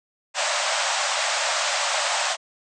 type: band-pass noise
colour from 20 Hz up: pink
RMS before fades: -24 dBFS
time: 0.34-2.37 s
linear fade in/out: 50 ms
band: 560 to 8400 Hz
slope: 96 dB/octave
effects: none